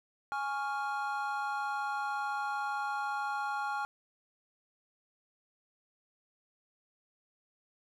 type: chord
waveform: triangle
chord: Db major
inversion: second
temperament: equal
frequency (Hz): 830.6 / 1108.7 / 1396.9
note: Ab5 / Db6 / F6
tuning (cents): 0 / 0 / 0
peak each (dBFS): -33 / -38 / -35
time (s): 0.32-3.85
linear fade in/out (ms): 0
effects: none